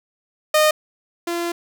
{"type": "tone pair in turn", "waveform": "sawtooth", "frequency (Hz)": [614, 342.9], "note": ["D#5", "F4"], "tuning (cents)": [-23, -32], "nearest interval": "minor seventh", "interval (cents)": 1009, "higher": "first", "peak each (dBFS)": [-9, -18], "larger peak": "first", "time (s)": [[0.54, 0.71], [1.27, 1.52]], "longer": "second", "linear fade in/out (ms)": 5, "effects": []}